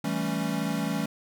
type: chord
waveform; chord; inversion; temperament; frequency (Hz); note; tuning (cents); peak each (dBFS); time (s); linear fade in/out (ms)
square; A dominant seventh; second; equal; 164.81 / 196 / 220 / 277.2; E3 / G3 / A3 / C#4; 0 / 0 / 0 / 0; -33; 0.04-1.06; 5
effects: none